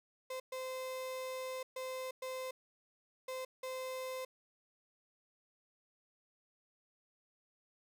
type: tone bursts at uneven times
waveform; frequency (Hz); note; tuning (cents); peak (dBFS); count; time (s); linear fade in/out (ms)
35% pulse; 517; C5; -21; -38; 6; 0.3-0.4 / 0.52-1.63 / 1.76-2.11 / 2.22-2.51 / 3.28-3.45 / 3.63-4.25; 5
effects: none

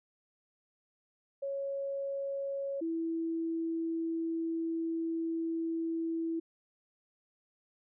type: tone pair in turn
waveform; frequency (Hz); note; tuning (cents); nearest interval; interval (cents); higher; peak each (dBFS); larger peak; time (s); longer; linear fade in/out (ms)
sine; 553 / 328.8; C#5 / E4; -4 / -4; major sixth; 900; first; -33 / -31; second; 1.42-2.81 / 2.81-6.4; second; 10
effects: none

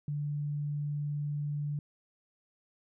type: tone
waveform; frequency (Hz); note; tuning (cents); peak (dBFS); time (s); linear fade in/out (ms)
sine; 146.5; D3; -4; -31; 0.08-1.79; 2
effects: none

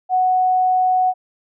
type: tone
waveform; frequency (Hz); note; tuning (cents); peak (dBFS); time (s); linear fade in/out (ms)
sine; 740; F#5; 0; -13; 0.09-1.14; 50
effects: none

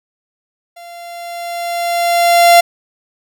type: tone with level ramp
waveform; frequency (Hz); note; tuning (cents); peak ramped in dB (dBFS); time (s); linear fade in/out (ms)
45% pulse; 690; F5; -21; -33 to -3; 0.76-2.61; 10
effects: none

